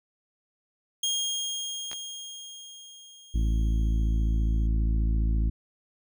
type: tone with exponential decay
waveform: 25% pulse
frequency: 3244 Hz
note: G#7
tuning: 41 cents flat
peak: -21 dBFS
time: 1.03-4.67 s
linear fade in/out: 5 ms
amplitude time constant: 790 ms
type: clicks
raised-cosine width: 0.2 ms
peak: -21 dBFS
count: 2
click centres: 1.915 / 1.931 s
type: harmonic tone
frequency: 54.8 Hz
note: A1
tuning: 6 cents flat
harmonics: 1 / 2 / 3 / 4 / 5 / 6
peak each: -22 / -34 / -37 / -38 / -42 / -44 dBFS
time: 3.34-5.5 s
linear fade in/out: 10 ms
effects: none